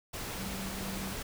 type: tone in noise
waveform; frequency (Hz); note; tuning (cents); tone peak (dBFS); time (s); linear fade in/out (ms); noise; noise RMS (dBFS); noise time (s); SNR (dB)
sine; 193.1; G3; -26; -40; 0.38-1.14; 10; pink; -39; 0.13-1.23; -4
effects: none